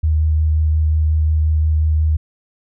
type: tone with vibrato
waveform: sine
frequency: 77.78 Hz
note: D#2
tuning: in tune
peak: -12 dBFS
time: 0.03-2.17 s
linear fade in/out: 10 ms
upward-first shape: sine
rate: 5.6 Hz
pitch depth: 12 cents each way
effects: none